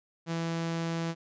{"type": "tone", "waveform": "sawtooth", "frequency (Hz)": 166, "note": "E3", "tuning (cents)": 12, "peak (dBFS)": -26, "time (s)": [0.26, 1.15], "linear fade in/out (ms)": 50, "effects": ["resampled to 16000 Hz"]}